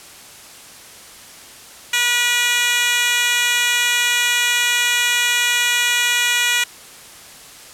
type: tone with high-pass filter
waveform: 10% pulse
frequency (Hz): 483.9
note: B4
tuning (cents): -35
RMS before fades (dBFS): -17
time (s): 1.93-6.64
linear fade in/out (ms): 5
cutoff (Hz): 2200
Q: 0.92
effects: white hiss -40 dBFS RMS until 7.73 s + low-pass 11000 Hz 12 dB/octave